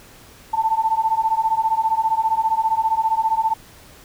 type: beating tone pair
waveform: sine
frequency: 880 / 895 Hz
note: A5 / A5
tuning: 0 / +29 cents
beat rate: 15 Hz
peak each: -20 / -19 dBFS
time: 0.53-3.54 s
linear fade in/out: 10 ms
effects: pink hiss -46 dBFS RMS until 4.04 s